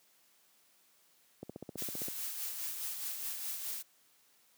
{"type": "click train", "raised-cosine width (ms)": 2, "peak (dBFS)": -28, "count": 11, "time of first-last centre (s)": [1.43, 2.084], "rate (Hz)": 15.3}
{"type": "noise with tremolo", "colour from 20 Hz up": "blue", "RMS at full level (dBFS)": -38, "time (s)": [1.77, 3.83], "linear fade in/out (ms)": 20, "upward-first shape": "sine", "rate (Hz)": 4.8, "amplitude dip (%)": 40}
{"effects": ["white hiss -68 dBFS RMS until 4.57 s", "high-pass 150 Hz 12 dB/octave"]}